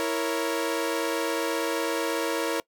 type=chord; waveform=sawtooth; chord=A# diminished; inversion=second; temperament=equal; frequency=329.6 / 466.2 / 554.4 Hz; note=E4 / A#4 / C#5; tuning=0 / 0 / 0 cents; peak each=-26 / -25 / -27 dBFS; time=0-2.6 s; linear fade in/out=0 ms; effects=noise-tail reverb RT60 0.1 s tail -23 dB re dry